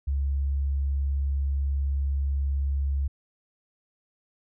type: tone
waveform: sine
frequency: 69.3 Hz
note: C#2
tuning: in tune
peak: -23 dBFS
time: 0.07-3.08 s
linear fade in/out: 10 ms
effects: none